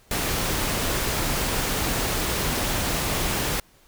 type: noise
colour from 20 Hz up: pink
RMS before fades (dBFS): -25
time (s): 0.11-3.6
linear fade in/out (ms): 2
effects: pink hiss -57 dBFS RMS until 3.87 s